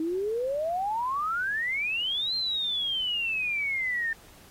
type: exponential two-way sweep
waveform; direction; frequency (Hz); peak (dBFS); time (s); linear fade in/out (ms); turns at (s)
sine; up then down; 312.5 to 4186 to 1787; -26; 0-4.13; 2; 2.35
effects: pink hiss -54 dBFS RMS until 4.5 s + AAC 48 kbps